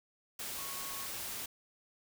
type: tone in noise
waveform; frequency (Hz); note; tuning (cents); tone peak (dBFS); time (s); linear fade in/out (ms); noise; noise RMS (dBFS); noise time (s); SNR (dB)
sine; 1100; C#6; -14; -48; 0.58-1.06; 5; white; -41; 0.39-1.46; -10
effects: none